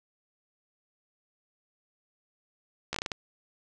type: slowing click train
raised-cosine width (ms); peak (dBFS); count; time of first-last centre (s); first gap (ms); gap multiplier
0.2; -14; 7; 2.93-3.118; 14; 1.32
effects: resampled to 24000 Hz + 7-bit